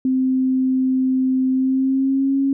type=tone with pitch glide; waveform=sine; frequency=260 to 273.4 Hz; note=C4 to C#4; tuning=-11 to -24 cents; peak=-15 dBFS; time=0.05-2.53 s; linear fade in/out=2 ms; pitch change=+87 cents; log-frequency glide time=1.51-2.38 s; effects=none